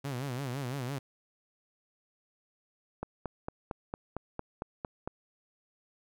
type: tone with vibrato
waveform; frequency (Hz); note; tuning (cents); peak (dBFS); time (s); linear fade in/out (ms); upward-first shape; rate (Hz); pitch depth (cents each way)
sawtooth; 131.4; C3; +8; -30; 0.04-0.99; 10; sine; 5.9; 150
type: click train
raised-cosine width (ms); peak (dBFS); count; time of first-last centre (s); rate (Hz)
1; -21; 10; 3.03-5.075; 4.4
effects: none